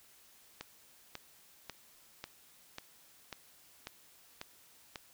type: click train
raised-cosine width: 0.2 ms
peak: -24 dBFS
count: 9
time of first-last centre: 0.61-4.958 s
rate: 1.84 Hz
effects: white hiss -62 dBFS RMS until 5.13 s